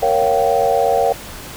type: chord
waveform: sine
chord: G half-diminished seventh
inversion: first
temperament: equal with one note detuned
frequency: 466.2 / 554.4 / 698.5 / 775 Hz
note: Bb4 / Db5 / F5 / G5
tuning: 0 / 0 / 0 / -20 cents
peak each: -18 dBFS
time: 0.02-1.13 s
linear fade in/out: 10 ms
effects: pink hiss -33 dBFS RMS until 1.56 s